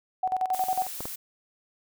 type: tone with tremolo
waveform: sine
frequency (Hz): 747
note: F#5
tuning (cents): +16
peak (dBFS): -22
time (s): 0.23-0.87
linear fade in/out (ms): 5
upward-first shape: square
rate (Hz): 11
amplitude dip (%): 75
type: noise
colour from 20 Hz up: blue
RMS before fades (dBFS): -37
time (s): 0.53-1.16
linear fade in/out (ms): 10
type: clicks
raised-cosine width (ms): 1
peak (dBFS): -21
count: 2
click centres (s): 1.006 / 1.055
effects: none